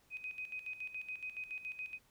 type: tone with tremolo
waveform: sine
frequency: 2511 Hz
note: D#7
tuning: 15 cents sharp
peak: -39 dBFS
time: 0.1-1.99 s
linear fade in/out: 50 ms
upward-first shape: square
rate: 7.1 Hz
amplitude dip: 70%
effects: pink hiss -70 dBFS RMS until 2.1 s